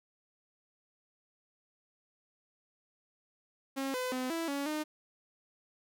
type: tone with pitch steps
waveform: sawtooth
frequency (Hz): 270.7 / 506 / 255.2 / 330.6 / 281.3 / 305.4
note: C#4 / B4 / C4 / E4 / C#4 / D#4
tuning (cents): -41 / +42 / -43 / +5 / +26 / -32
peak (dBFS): -29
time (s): 3.76-4.84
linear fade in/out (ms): 20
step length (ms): 180
effects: none